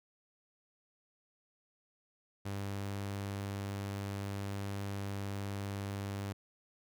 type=tone; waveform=sawtooth; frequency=99.6 Hz; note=G2; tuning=28 cents sharp; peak=-33 dBFS; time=2.45-6.33 s; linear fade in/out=10 ms; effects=none